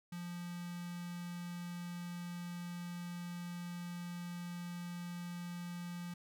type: tone with notch filter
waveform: square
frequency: 174.61 Hz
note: F3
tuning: in tune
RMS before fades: -44 dBFS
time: 0.12-6.14 s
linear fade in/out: 5 ms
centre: 560 Hz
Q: 1.1
effects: none